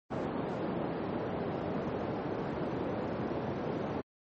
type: band-pass noise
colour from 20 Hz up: white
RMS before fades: -35 dBFS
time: 0.1-4.02 s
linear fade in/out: 20 ms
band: 130 to 490 Hz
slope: 12 dB/octave
effects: MP3 32 kbps